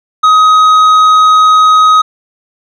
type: tone with tanh clipping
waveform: sine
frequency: 1261 Hz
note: D#6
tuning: 23 cents sharp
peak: -4 dBFS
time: 0.23-2.02 s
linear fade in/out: 10 ms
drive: 7 dB
effects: none